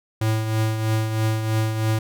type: tone with tremolo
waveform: square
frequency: 110 Hz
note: A2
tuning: in tune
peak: -18 dBFS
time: 0.21-1.99 s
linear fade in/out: 5 ms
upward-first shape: triangle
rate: 3.1 Hz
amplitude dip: 55%
effects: none